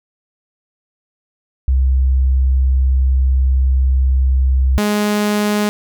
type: tone pair in turn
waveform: sine / sawtooth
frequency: 65.41 / 208.4 Hz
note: C2 / G#3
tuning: 0 / +6 cents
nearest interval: octave + minor sixth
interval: 2006 cents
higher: second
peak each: -10 dBFS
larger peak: neither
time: 1.68-4.78 / 4.78-5.69 s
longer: first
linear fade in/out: 0 ms
effects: none